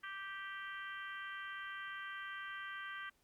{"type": "harmonic tone", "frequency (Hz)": 391.4, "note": "G4", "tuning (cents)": -3, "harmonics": [3, 4, 5, 6, 7, 8], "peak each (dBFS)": [-49, -46, -50, -59, -59, -55], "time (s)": [0.03, 3.1], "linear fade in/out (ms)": 10, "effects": ["pink hiss -75 dBFS RMS until 3.23 s", "Opus 48 kbps"]}